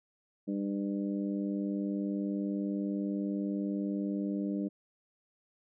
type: harmonic tone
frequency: 100 Hz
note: G2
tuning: 35 cents sharp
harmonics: 2 / 3 / 4 / 5 / 6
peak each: -33 / -34 / -45 / -45 / -47 dBFS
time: 0.47-4.69 s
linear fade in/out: 20 ms
effects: none